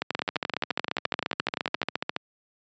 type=two click trains; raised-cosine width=0.3 ms; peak=-10 / -10 dBFS; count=30 / 22; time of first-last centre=0.15-2.164 / 0.02-1.83 s; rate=14.4 / 11.6 Hz; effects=high-pass 150 Hz 12 dB/octave + resampled to 16000 Hz